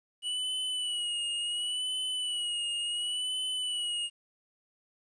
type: tone with vibrato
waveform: square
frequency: 2935 Hz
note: F#7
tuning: 15 cents flat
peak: -31 dBFS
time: 0.22-4.1 s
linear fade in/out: 50 ms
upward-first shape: sine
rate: 0.7 Hz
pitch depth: 52 cents each way
effects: resampled to 22050 Hz + 11-bit